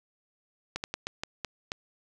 slowing click train, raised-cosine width 0.2 ms, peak -15 dBFS, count 7, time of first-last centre 0.76-1.719 s, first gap 79 ms, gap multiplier 1.28, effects none

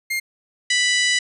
40% pulse tone, 2118 Hz, C7, 21 cents sharp, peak -20 dBFS, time 0.1-0.2 s, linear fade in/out 10 ms
harmonic tone, 987.8 Hz, B5, in tune, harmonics 2 / 3 / 4 / 5 / 6 / 7 / 8 / 9, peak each -19 / -23 / -25 / -27 / -29 / -30 / -31 / -32 dBFS, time 0.7-1.19 s, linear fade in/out 5 ms
effects resampled to 32000 Hz

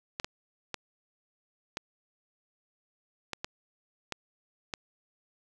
clicks, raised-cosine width 0.2 ms, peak -16 dBFS, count 8, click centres 0.199 / 0.245 / 0.743 / 1.771 / 3.333 / 3.445 / 4.123 / 4.738 s, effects none

